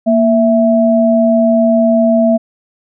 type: tone pair together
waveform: sine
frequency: 233.1 / 659.3 Hz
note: A#3 / E5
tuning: 0 / 0 cents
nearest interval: octave + tritone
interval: 1800 cents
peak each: -10 dBFS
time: 0.06-2.38 s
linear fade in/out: 20 ms
effects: none